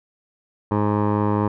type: tone with low-pass filter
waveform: 15% pulse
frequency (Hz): 104.5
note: G#2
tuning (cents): +11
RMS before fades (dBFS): -20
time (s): 0.71-1.48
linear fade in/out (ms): 5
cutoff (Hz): 930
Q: 2.3
effects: none